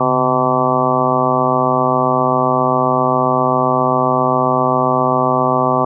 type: harmonic tone with a mistuned harmonic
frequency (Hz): 127.5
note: C3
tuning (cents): -44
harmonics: 1 / 2 / 3 / 4 / 5 / 6 / 7 / 8 / 9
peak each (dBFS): -23 / -21 / -22 / -22 / -19 / -21 / -21 / -22 / -18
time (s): 0-5.85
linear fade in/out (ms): 5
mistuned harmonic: 1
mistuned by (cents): +140
effects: none